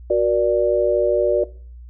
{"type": "chord", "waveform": "sine", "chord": "Gb augmented", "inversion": "none", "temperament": "equal with one note detuned", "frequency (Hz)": [370, 474.6, 587.3], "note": ["Gb4", "Bb4", "D5"], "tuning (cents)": [0, 31, 0], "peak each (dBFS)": [-19, -21, -17], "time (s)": [0.1, 1.44], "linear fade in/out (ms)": 5, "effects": ["noise-tail reverb RT60 0.4 s tail -19 dB re dry", "added 60 Hz sine -36 dBFS peak until 1.89 s"]}